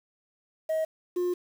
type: tone pair in turn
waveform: sine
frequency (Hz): 635 / 356.4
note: D#5 / F4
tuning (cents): +35 / +35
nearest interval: minor seventh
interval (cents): 1000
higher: first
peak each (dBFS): -22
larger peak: neither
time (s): 0.69-0.85 / 1.16-1.34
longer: second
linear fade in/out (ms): 10
effects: tanh soft clip ceiling -24 dBFS + 8-bit